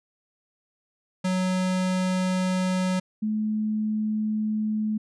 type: tone pair in turn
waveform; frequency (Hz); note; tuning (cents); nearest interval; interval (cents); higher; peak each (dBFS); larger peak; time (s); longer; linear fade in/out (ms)
square / sine; 185 / 214.9; F#3 / A3; 0 / -41; minor third; 259; second; -23; neither; 1.24-3 / 3.22-4.98; neither; 10
effects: resampled to 22050 Hz